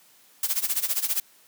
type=noise with tremolo; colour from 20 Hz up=blue; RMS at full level=-23 dBFS; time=0.43-1.2 s; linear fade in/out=2 ms; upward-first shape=sine; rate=15 Hz; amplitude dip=85%; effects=white hiss -57 dBFS RMS until 1.47 s + high-pass 150 Hz 12 dB/octave